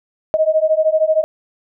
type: beating tone pair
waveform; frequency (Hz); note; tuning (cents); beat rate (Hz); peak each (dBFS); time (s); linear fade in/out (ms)
sine; 622.3 / 635.3; D#5 / D#5; 0 / +36; 13; -15; 0.34-1.24; 0
effects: none